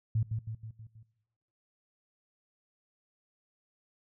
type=tone with echo; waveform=sine; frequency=110.4 Hz; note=A2; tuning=6 cents sharp; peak=-25 dBFS; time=0.15-0.23 s; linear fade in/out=5 ms; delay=160 ms; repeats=5; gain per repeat=-5 dB; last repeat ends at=1.03 s; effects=noise-tail reverb RT60 1.0 s tail -21 dB re dry